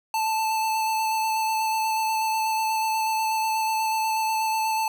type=tone with vibrato; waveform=square; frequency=880 Hz; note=A5; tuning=in tune; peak=-23 dBFS; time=0.14-4.88 s; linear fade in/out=2 ms; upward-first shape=square; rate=8.2 Hz; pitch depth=10 cents each way; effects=none